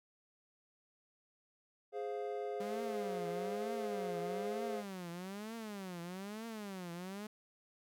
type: chord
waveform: triangle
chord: F minor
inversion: first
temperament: equal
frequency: 415.3 / 523.3 / 698.5 Hz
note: Ab4 / C5 / F5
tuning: 0 / 0 / 0 cents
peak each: -38 / -42 / -42 dBFS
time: 1.92-4.84 s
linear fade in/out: 50 ms
type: tone with vibrato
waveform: sawtooth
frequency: 197.6 Hz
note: G3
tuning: 14 cents sharp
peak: -39 dBFS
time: 2.6-7.27 s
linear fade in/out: 5 ms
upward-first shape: triangle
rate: 1.1 Hz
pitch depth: 280 cents each way
effects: none